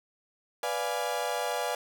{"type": "chord", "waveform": "35% pulse", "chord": "B diminished seventh", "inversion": "none", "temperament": "equal", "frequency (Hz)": [493.9, 587.3, 698.5, 830.6], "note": ["B4", "D5", "F5", "Ab5"], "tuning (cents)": [0, 0, 0, 0], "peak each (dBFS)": -33, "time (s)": [0.63, 1.75], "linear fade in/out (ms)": 2, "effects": []}